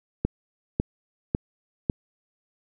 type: click train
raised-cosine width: 3 ms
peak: -9 dBFS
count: 4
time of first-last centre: 0.25-1.898 s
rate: 1.82 Hz
effects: none